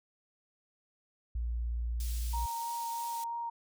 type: tone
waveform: sine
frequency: 58.5 Hz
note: A#1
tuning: 7 cents sharp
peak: -31 dBFS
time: 1.35-2.46 s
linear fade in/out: 5 ms
type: high-pass noise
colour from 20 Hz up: pink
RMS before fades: -46 dBFS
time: 2-3.24 s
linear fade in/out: 2 ms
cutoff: 5000 Hz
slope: 12 dB/octave
type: tone with vibrato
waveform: sine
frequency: 932.3 Hz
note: A#5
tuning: in tune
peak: -34 dBFS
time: 2.33-3.5 s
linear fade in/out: 10 ms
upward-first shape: sine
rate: 3.1 Hz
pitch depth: 10 cents each way
effects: none